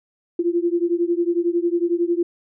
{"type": "beating tone pair", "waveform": "sine", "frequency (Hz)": [340, 351], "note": ["F4", "F4"], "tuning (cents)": [-46, 9], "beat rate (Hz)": 11, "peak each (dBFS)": [-20, -21], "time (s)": [0.39, 2.23], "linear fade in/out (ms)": 5, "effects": []}